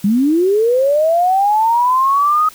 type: linear sweep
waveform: sine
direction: up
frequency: 190.6 to 1265 Hz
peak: -10 dBFS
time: 0.04-2.49 s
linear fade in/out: 5 ms
effects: white hiss -40 dBFS RMS until 2.54 s